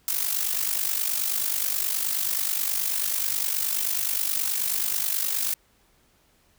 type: noise with amplitude modulation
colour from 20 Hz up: blue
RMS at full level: -23 dBFS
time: 0.08-5.54 s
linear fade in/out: 0 ms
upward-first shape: sine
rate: 49.4 Hz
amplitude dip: 70%
effects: pink hiss -63 dBFS RMS until 6.58 s